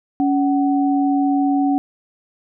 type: tone pair together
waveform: sine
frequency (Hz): 280.6 / 749.1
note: C#4 / F#5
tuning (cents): +21 / +21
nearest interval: octave + perfect fourth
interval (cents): 1700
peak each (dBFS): -15 / -21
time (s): 0.2-1.78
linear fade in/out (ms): 0
effects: none